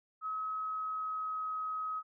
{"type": "tone with pitch glide", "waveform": "sine", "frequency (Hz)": [1279, 1269.4], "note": ["D#6", "D#6"], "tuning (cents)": [47, 34], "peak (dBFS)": -34, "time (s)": [0.21, 2.03], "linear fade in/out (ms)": 50, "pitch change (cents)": -13, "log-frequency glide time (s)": [0.52, 1.53], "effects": []}